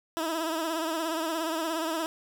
15% pulse tone with vibrato, 323.9 Hz, E4, 30 cents flat, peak -22 dBFS, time 0.17-2.06 s, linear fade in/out 0 ms, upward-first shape triangle, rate 17 Hz, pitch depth 80 cents each way, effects none

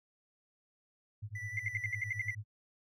sine tone with tremolo, 105.3 Hz, G#2, 24 cents sharp, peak -37 dBFS, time 1.22-2.45 s, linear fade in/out 10 ms, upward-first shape sine, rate 9.6 Hz, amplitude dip 100%
triangle tone with vibrato, 1975.5 Hz, B6, in tune, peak -39 dBFS, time 1.35-2.35 s, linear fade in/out 5 ms, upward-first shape triangle, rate 12 Hz, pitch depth 17 cents each way
sine tone bursts, 2082 Hz, C7, 9 cents flat, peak -31 dBFS, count 9, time 1.57-2.306 s, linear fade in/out 2 ms, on 24 ms, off 65 ms
effects none

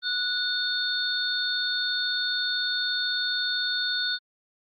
sine tone cluster, 1471 / 3618 / 4364 Hz, F#6 / A7 / C#8, -11 / +48 / -28 cents, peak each -29 dBFS, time 0.02-4.19 s, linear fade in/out 50 ms, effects Opus 32 kbps

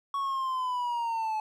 triangle linear sweep, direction down, 1117 to 858 Hz, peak -26 dBFS, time 0.14-1.4 s, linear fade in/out 2 ms, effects none

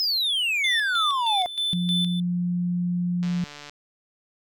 triangle exponential sweep, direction down, 5240 to 698.5 Hz, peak -20 dBFS, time 0-1.46 s, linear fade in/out 0 ms
triangle tone with tremolo, 3520 Hz, A7, in tune, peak -21 dBFS, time 0.64-2.2 s, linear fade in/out 2 ms, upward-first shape square, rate 3.2 Hz, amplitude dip 70%
sine tone, 176.6 Hz, F3, 20 cents sharp, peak -22 dBFS, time 1.73-3.44 s, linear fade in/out 0 ms
click train, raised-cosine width 0.2 ms, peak -23 dBFS, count 69, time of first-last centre 3.23-3.696 s, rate 146 Hz
effects none

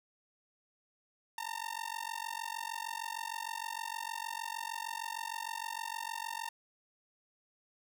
sawtooth tone with amplitude modulation, 910 Hz, A#5, 42 cents flat, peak -30 dBFS, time 1.38-6.49 s, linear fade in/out 2 ms, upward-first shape sine, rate 46.5 Hz, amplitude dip 100%, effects none

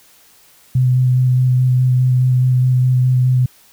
sine tone with vibrato, 127.1 Hz, C3, 50 cents flat, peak -10 dBFS, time 0.75-3.46 s, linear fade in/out 5 ms, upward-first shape square, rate 4.8 Hz, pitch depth 11 cents each way, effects white hiss -49 dBFS RMS until 3.72 s

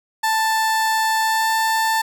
30% pulse tone with pitch glide, 883 to 888.6 Hz, A5 to A5, +6 to +17 cents, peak -14 dBFS, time 0.23-2.02 s, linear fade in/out 10 ms, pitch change +11 cents, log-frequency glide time 1.19-1.49 s, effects none

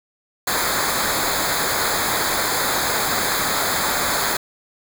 pink noise with comb filter, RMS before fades -21 dBFS, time 0.47-4.37 s, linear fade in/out 5 ms, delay 0.35 ms, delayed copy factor -0.85, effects none

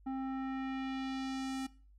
square tone with low-pass filter sweep, 265.3 Hz, C4, 24 cents sharp, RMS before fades -38 dBFS, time 0.06-1.67 s, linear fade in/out 10 ms, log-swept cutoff 900 to 9500 Hz, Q 1.2, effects noise-tail reverb RT60 0.4 s tail -20 dB re dry + added 50 Hz sine -58 dBFS peak until 1.98 s

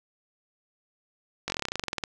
slowing click train, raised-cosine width 0.2 ms, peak -12 dBFS, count 17, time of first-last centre 1.48-2.038 s, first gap 20 ms, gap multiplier 1.07, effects none

